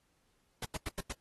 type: noise bursts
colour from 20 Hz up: pink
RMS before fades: -38 dBFS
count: 5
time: 0.62-1.126 s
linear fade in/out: 5 ms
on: 30 ms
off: 89 ms
effects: pink hiss -75 dBFS RMS until 1.2 s + AAC 32 kbps